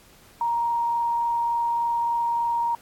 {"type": "tone with frequency modulation", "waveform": "sine", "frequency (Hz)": 938, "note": "A#5", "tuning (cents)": 11, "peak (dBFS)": -21, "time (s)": [0.41, 2.75], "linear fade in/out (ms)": 2, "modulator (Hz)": 23.4, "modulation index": 0.25, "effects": ["pink hiss -53 dBFS RMS until 2.81 s", "AAC 64 kbps"]}